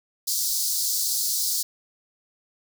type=high-pass noise; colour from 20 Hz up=pink; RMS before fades=-25 dBFS; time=0.27-1.63 s; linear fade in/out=10 ms; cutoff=4300 Hz; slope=48 dB/octave; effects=none